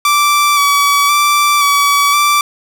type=tone with vibrato; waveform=sawtooth; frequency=1155 Hz; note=D6; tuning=29 cents flat; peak=-5 dBFS; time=0.05-2.41 s; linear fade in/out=2 ms; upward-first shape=square; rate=0.96 Hz; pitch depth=21 cents each way; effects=none